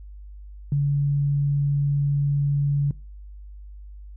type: tone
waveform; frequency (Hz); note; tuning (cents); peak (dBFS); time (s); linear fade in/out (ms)
sine; 142.5; C#3; +48; -18; 0.72-2.91; 2
effects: noise-tail reverb RT60 0.3 s tail -22 dB re dry + added 50 Hz sine -38 dBFS peak until 4.16 s